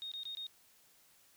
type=tone bursts; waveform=sine; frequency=3712 Hz; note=A#7; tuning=8 cents flat; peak=-40 dBFS; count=4; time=0.02-0.467 s; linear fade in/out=0 ms; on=96 ms; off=21 ms; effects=white hiss -66 dBFS RMS until 1.36 s